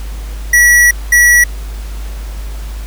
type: tone bursts at uneven times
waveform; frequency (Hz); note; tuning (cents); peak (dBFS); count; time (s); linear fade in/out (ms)
square; 1935; B6; -36; -5; 2; 0.53-0.91 / 1.12-1.44; 5
effects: added 51 Hz sine -20 dBFS peak until 2.86 s + pink hiss -35 dBFS RMS until 2.86 s